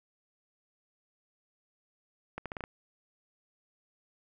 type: accelerating click train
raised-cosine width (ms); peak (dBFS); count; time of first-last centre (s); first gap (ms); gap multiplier
0.5; -22; 6; 2.38-2.639; 77; 0.8
effects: none